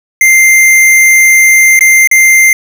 square tone with dropouts, 2093 Hz, C7, in tune, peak -3 dBFS, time 0.21-2.53 s, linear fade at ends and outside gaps 2 ms, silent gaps 1.792-1.808 / 2.074-2.113 s, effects none

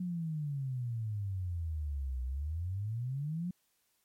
sine exponential two-way sweep, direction down then up, 183.8 to 61.74 to 183.8 Hz, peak -33 dBFS, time 0-3.51 s, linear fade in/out 5 ms, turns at 2.23 s, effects white hiss -75 dBFS RMS until 4.04 s + MP3 64 kbps

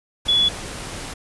sine tone in noise, 3410 Hz, G#7, 45 cents sharp, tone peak -14 dBFS, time 0.28-0.49 s, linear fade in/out 10 ms, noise pink, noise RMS -32 dBFS, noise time 0.25-1.14 s, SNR +15 dB, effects resampled to 24000 Hz

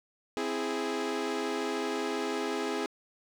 sawtooth chord, C augmented, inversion none, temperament equal, 261.6 / 329.6 / 415.3 Hz, C4 / E4 / G#4, 0 / 0 / 0 cents, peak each -32 / -32 / -29 dBFS, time 0.37-2.86 s, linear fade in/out 0 ms, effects low-pass 7000 Hz 12 dB/octave + 10-bit

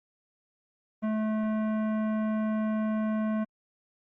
sine tone with hard clipping, 216.7 Hz, A3, 26 cents flat, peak -28 dBFS, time 1.02-3.45 s, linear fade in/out 20 ms, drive 16 dB, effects low-pass 2000 Hz 12 dB/octave + Opus 24 kbps

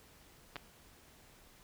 clicks, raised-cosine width 0.3 ms, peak -25 / -26 dBFS, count 2, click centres 0.558 / 0.565 s, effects pink hiss -61 dBFS RMS until 1.63 s

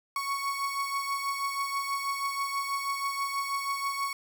35% pulse beating tone pair, 1108.7 / 1114.9 Hz, C#6 / C#6, 0 / +10 cents, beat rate 6.2 Hz, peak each -29 / -34 dBFS, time 0.16-4.13 s, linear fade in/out 2 ms, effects none

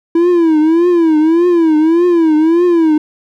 triangle tone with vibrato, 329.6 Hz, E4, in tune, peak -5 dBFS, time 0.15-2.98 s, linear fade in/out 5 ms, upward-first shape triangle, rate 1.7 Hz, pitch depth 150 cents each way, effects none

